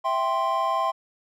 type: chord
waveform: triangle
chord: C major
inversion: first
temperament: equal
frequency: 659.3 / 784 / 1046.5 Hz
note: E5 / G5 / C6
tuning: 0 / 0 / 0 cents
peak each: -26 / -26 / -22 dBFS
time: 0.04-0.92 s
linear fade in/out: 20 ms
effects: none